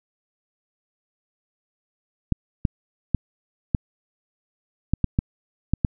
clicks, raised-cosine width 5 ms, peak -6 dBFS, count 9, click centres 2.323 / 2.652 / 3.147 / 3.748 / 4.936 / 5.043 / 5.189 / 5.736 / 5.848 s, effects none

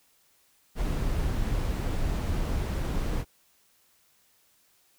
brown noise, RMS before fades -28 dBFS, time 0.75-3.25 s, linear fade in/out 50 ms, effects white hiss -65 dBFS RMS until 4.98 s

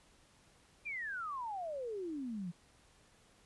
sine exponential sweep, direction down, 2465 to 164.81 Hz, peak -38 dBFS, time 0.85-2.52 s, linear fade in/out 20 ms, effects pink hiss -66 dBFS RMS until 3.45 s + resampled to 24000 Hz

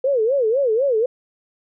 sine tone with vibrato, 493.9 Hz, B4, in tune, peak -15 dBFS, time 0.04-1.06 s, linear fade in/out 5 ms, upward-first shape sine, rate 4 Hz, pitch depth 240 cents each way, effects none

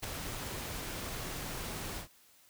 pink noise with ADSR envelope, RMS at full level -34 dBFS, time 0.02-2.08 s, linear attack 22 ms, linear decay 4 ms, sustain -6 dB, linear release 110 ms, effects white hiss -63 dBFS RMS until 2.49 s

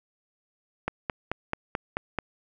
click train, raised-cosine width 0.5 ms, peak -12 dBFS, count 7, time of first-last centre 0.88-2.187 s, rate 4.59 Hz, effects none

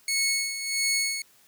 15% pulse tone with tremolo, 2199 Hz, C#7, 14 cents flat, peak -16 dBFS, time 0.08-1.22 s, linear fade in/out 2 ms, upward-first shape sine, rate 1.5 Hz, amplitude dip 65%, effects white hiss -59 dBFS RMS until 1.47 s

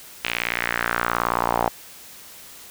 sawtooth tone with band-pass filter sweep, 58.8 Hz, A#1, 16 cents sharp, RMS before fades -24 dBFS, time 0.24-1.69 s, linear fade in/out 0 ms, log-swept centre 2700 to 800 Hz, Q 2.9, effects white hiss -43 dBFS RMS until 2.7 s

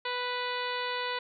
harmonic tone with a mistuned harmonic, 493.9 Hz, B4, in tune, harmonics 1 / 2 / 3 / 4 / 5 / 6 / 7 / 8 / 9, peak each -37 / -35 / -39 / -39 / -42 / -42 / -42 / -42 / -46 dBFS, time 0.05-1.19 s, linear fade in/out 5 ms, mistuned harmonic 7, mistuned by +22 cents, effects none

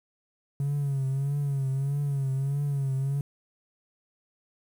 triangle tone with vibrato, 138.59 Hz, C#3, in tune, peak -22 dBFS, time 0.6-3.21 s, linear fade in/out 2 ms, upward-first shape triangle, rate 1.6 Hz, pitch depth 79 cents each way, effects tanh soft clip ceiling -20 dBFS + 9-bit

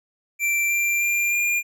square tone with pitch steps, 2349 / 2368 / 2387 / 2407 Hz, D7 / D7 / D7 / D7, 0 / +14 / +28 / +42 cents, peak -20 dBFS, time 0.39-1.63 s, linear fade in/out 50 ms, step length 310 ms, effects none

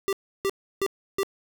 square tone bursts, 392 Hz, G4, in tune, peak -23 dBFS, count 4, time 0.08-1.232 s, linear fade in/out 0 ms, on 48 ms, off 320 ms, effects none

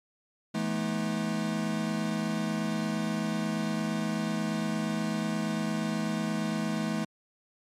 square tone cluster, 165.1 / 214.6 / 243 / 317.6 Hz, E3 / A3 / B3 / D#4, +3 / -43 / -28 / +36 cents, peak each -35 / -31 / -38 / -38 dBFS, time 0.54-7.05 s, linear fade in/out 10 ms, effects low-pass 9000 Hz 12 dB/octave + MP3 96 kbps

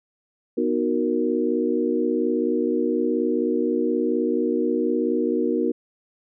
sine chord, B major seventh, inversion none, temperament equal, 246.9 / 311.1 / 370 / 466.2 Hz, B3 / D#4 / F#4 / A#4, 0 / 0 / 0 / 0 cents, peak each -25 dBFS, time 0.57-5.72 s, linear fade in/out 10 ms, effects none

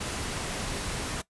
pink noise, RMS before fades -33 dBFS, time 0-1.22 s, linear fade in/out 10 ms, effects noise-tail reverb RT60 0.1 s tail -18 dB re dry + resampled to 24000 Hz

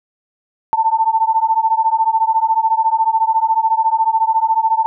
sine beating tone pair, 885 / 899 Hz, A5 / A5, +10 / +37 cents, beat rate 14 Hz, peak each -15 dBFS, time 0.73-4.86 s, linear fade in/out 0 ms, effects none

